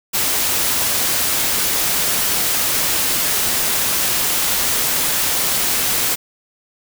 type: noise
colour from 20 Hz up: white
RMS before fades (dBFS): -18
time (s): 0.13-6.16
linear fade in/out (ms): 20
effects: none